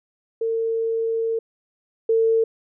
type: tone pair in turn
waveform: sine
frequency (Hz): 453.1 / 450.5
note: A#4 / A4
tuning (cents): -49 / +41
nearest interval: unison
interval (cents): 10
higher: first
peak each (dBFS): -20 / -15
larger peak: second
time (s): 0.41-1.39 / 2.09-2.44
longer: first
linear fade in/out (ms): 5
effects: none